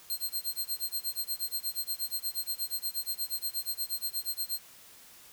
5% pulse tone with tremolo, 4186 Hz, C8, in tune, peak -22 dBFS, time 0.1-4.6 s, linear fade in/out 0 ms, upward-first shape sine, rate 8.4 Hz, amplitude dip 100%, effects white hiss -54 dBFS RMS until 5.32 s

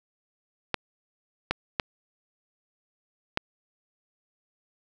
clicks, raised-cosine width 0.3 ms, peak -8 dBFS, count 4, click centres 0.743 / 1.51 / 1.798 / 3.374 s, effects none

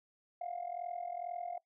sine tone with amplitude modulation, 703 Hz, F5, 11 cents sharp, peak -33 dBFS, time 0.41-1.58 s, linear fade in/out 5 ms, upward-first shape sine, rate 42.2 Hz, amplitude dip 90%, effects noise-tail reverb RT60 0.1 s tail -21 dB re dry + tanh soft clip ceiling -32 dBFS

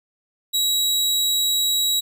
sawtooth tone, 3870 Hz, B7, 36 cents flat, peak -15 dBFS, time 0.53-2.01 s, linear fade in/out 20 ms, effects none

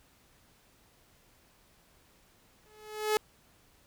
sawtooth tone with exponential growth, 427.2 Hz, G#4, 49 cents sharp, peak -19 dBFS, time 2.66-3.17 s, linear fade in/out 1 ms, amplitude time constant 110 ms, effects pink hiss -64 dBFS RMS until 3.86 s

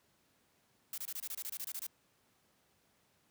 blue noise bursts, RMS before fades -41 dBFS, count 13, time 0.93-1.867 s, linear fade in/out 2 ms, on 49 ms, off 25 ms, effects pink hiss -72 dBFS RMS until 3.3 s + high-pass 100 Hz 12 dB/octave

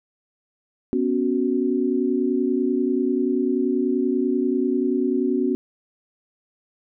sine chord, B suspended second, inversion none, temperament equal, 246.9 / 277.2 / 370 Hz, B3 / C#4 / F#4, 0 / 0 / 0 cents, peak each -23 dBFS, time 0.93-5.55 s, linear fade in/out 0 ms, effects none

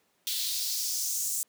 white noise with high-pass filter sweep, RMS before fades -31 dBFS, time 0.27-1.43 s, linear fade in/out 0 ms, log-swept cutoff 3500 to 7600 Hz, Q 2.7, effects pink hiss -70 dBFS RMS until 1.48 s + high-pass 200 Hz 12 dB/octave

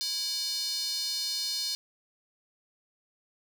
square tone with high-pass filter, 329.6 Hz, E4, in tune, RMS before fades -32 dBFS, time 0.01-1.75 s, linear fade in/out 0 ms, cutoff 4500 Hz, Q 6.2, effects none

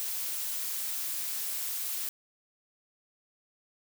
blue noise with amplitude modulation, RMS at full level -32 dBFS, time 0-2.09 s, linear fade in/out 0 ms, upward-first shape sine, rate 289 Hz, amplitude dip 45%, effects none

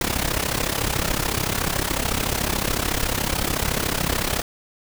pink noise with amplitude modulation, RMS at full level -20 dBFS, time 0.01-4.42 s, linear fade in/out 2 ms, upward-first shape sine, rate 33.8 Hz, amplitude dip 80%, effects none

